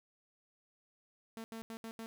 sawtooth tone bursts at uneven times, 225 Hz, A3, 39 cents sharp, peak -39 dBFS, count 5, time 1.37-1.44 / 1.52-1.62 / 1.7-1.77 / 1.84-1.91 / 1.99-2.06 s, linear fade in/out 0 ms, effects none

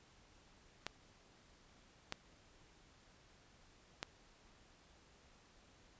clicks, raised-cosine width 0.2 ms, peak -22 dBFS, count 3, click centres 0.866 / 2.124 / 4.029 s, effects pink hiss -66 dBFS RMS until 5.99 s + resampled to 16000 Hz

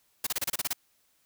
white noise bursts, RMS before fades -29 dBFS, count 9, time 0.24-0.732 s, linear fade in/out 5 ms, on 28 ms, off 30 ms, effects white hiss -69 dBFS RMS until 1.25 s

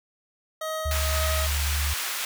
25% pulse tone with tremolo, 631 Hz, D#5, 24 cents sharp, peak -24 dBFS, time 0.61-1.47 s, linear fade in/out 5 ms, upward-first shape sine, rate 1.9 Hz, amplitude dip 40%
sine tone with pitch glide, 73.1 to 72.64 Hz, D2 to D2, -7 to -18 cents, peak -24 dBFS, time 0.85-1.94 s, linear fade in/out 10 ms, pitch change -11 cents, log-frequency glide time 1.4-1.73 s
pink high-pass noise, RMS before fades -30 dBFS, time 0.91-2.25 s, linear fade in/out 2 ms, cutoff 1300 Hz, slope 12 dB/octave
effects none

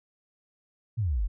sine exponential sweep, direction down, 123.47 to 41.2 Hz, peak -24 dBFS, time 0.97-1.28 s, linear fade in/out 20 ms, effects none

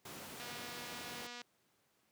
pink noise, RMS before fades -48 dBFS, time 0.05-1.27 s, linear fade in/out 5 ms
click train, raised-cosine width 0.2 ms, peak -31 dBFS, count 247, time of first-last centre 0.4-1.417 s, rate 242 Hz
effects pink hiss -75 dBFS RMS until 2.11 s + high-pass 150 Hz 12 dB/octave

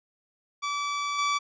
sawtooth tone with level steps, 1153 Hz, D6, 32 cents flat, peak -24 / -20 dBFS, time 0.62-1.39 s, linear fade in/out 20 ms, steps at 1.18 s, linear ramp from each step 10 ms, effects resampled to 16000 Hz

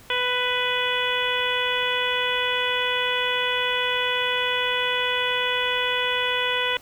harmonic tone with a mistuned harmonic, 496.8 Hz, B4, 10 cents sharp, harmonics 1 / 2 / 3 / 4 / 5 / 6 / 7, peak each -29 / -29 / -29 / -29 / -29 / -29 / -29 dBFS, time 0.1-6.77 s, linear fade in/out 2 ms, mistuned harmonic 7, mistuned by -35 cents, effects pink hiss -49 dBFS RMS until 6.81 s

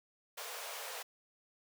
pink high-pass noise, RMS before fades -44 dBFS, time 0.37-1.03 s, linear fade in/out 10 ms, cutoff 440 Hz, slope 96 dB/octave, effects none

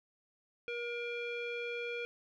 square tone with low-pass filter, 475.9 Hz, A#4, 36 cents sharp, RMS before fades -39 dBFS, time 0.68-2.05 s, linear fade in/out 0 ms, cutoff 2700 Hz, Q 10, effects none

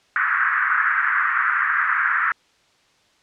white band-pass noise, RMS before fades -20 dBFS, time 0.16-2.32 s, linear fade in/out 0 ms, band 1200 to 1800 Hz, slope 48 dB/octave, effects white hiss -59 dBFS RMS until 3.22 s + low-pass 5000 Hz 12 dB/octave

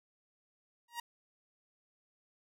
sawtooth tone with exponential growth, 945 Hz, A#5, 23 cents sharp, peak -31 dBFS, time 0.88-1 s, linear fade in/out 5 ms, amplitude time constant 26 ms, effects none

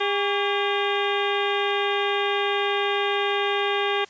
harmonic tone with a mistuned harmonic, 404.3 Hz, G#4, 46 cents flat, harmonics 1 / 2 / 3 / 4 / 5 / 6 / 7 / 8 / 9, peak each -25 / -28 / -30 / -31 / -32 / -33 / -33 / -34 / -35 dBFS, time 0-4.05 s, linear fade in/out 10 ms, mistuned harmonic 3, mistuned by -96 cents, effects white hiss -51 dBFS RMS until 4.09 s + resampled to 16000 Hz

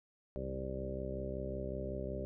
harmonic tone with a mistuned harmonic, 65.41 Hz, C2, in tune, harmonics 1 / 2 / 3 / 4 / 5 / 6 / 7 / 8 / 9, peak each -43 / -46 / -46 / -49 / -51 / -44 / -54 / -47 / -44 dBFS, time 0.36-2.25 s, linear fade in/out 0 ms, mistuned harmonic 2, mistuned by +39 cents, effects none

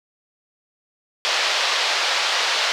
white band-pass noise, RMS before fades -21 dBFS, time 1.25-2.72 s, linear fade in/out 0 ms, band 520 to 4800 Hz, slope 24 dB/octave, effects none

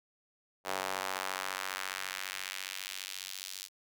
square tone with high-pass filter sweep, 47.32 Hz, F#1, 40 cents sharp, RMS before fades -39 dBFS, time 0.64-3.69 s, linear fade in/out 50 ms, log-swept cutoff 680 to 4500 Hz, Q 1.1, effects none

